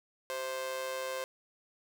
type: tone with amplitude modulation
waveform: sawtooth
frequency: 523.3 Hz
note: C5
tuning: in tune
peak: -28 dBFS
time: 0.3-1.24 s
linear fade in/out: 0 ms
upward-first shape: sine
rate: 140 Hz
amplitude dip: 65%
effects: none